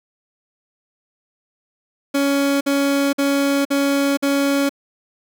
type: tone bursts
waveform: 30% pulse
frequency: 279.6 Hz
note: C#4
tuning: 15 cents sharp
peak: -13 dBFS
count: 5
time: 2.14-4.694 s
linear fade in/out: 10 ms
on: 470 ms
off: 51 ms
effects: none